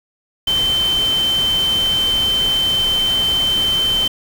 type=tone in noise; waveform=sine; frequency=3091 Hz; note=G7; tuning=25 cents flat; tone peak=-14 dBFS; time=0.47-4.08 s; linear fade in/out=5 ms; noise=pink; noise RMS=-27 dBFS; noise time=0.47-4.08 s; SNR=+10 dB; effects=none